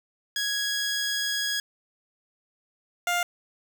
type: tone pair in turn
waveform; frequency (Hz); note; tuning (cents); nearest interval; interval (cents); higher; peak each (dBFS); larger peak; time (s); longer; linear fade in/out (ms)
15% pulse; 1661.2 / 702.5; G#6 / F5; 0 / +10; octave + minor third; 1490; first; -19 / -17; second; 0.36-1.6 / 3.07-3.23; first; 2
effects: none